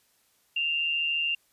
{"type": "tone pair together", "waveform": "sine", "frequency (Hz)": [2630, 2784], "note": ["E7", "F7"], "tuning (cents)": [-5, -6], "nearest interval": "minor second", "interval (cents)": 99, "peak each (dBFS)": [-36, -25], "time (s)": [0.56, 1.35], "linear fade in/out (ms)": 5, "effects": ["white hiss -67 dBFS RMS until 1.52 s", "resampled to 32000 Hz"]}